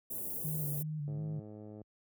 white band-stop noise, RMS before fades -39 dBFS, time 0.1-0.83 s, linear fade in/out 10 ms, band 570 to 11000 Hz, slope 24 dB/octave
sine tone with vibrato, 150 Hz, D3, 37 cents sharp, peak -35 dBFS, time 0.44-1.4 s, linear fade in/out 10 ms, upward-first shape square, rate 2.7 Hz, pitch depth 47 cents each way
click train, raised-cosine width 2 ms, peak -36 dBFS, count 79, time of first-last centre 1.08-1.816 s, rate 106 Hz
effects high-pass 60 Hz 12 dB/octave

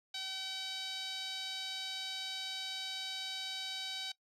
sawtooth tone with band-pass filter, 764 Hz, G5, 45 cents flat, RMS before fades -41 dBFS, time 0.14-4.12 s, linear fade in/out 5 ms, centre 4000 Hz, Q 3.3, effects noise-tail reverb RT60 0.1 s tail -20 dB re dry

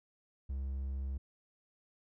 triangle tone, 67.3 Hz, C2, 49 cents sharp, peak -33 dBFS, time 0.49-1.18 s, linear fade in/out 10 ms, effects none

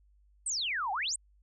sine exponential two-way sweep, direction down then up, 8920 to 732 to 8920 Hz, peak -30 dBFS, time 0.46-1.16 s, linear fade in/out 5 ms, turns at 0.92 s, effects added 50 Hz sine -61 dBFS peak until 1.42 s

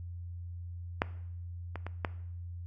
clicks, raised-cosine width 0.5 ms, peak -11 / -23 / -24 / -15 dBFS, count 4, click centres 1.019 / 1.757 / 1.866 / 2.048 s, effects noise-tail reverb RT60 0.7 s tail -18 dB re dry + added 87 Hz sine -39 dBFS peak until 2.66 s

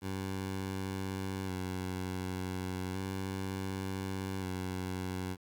15% pulse tone with vibrato, 94.1 Hz, F#2, 30 cents sharp, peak -29 dBFS, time 0.01-5.37 s, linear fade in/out 50 ms, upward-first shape square, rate 0.34 Hz, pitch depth 29 cents each way, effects 10-bit

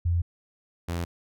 sine / sawtooth tone pair in turn, 86 / 85.59 Hz, F2 / F2, -26 / -34 cents, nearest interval unison, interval 8 cents, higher first, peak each -21 / -24 dBFS, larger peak first, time 0.05-0.22 / 0.88-1.05 s, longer neither, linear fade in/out 10 ms, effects none

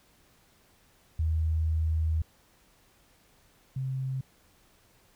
sine tone pair in turn, 79.7 / 132.08 Hz, D#2 / C3, +42 / +17 cents, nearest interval major sixth, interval 875 cents, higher second, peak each -24 / -29 dBFS, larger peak first, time 1.19-2.22 / 3.76-4.21 s, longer first, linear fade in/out 5 ms, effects pink hiss -63 dBFS RMS until 5.15 s

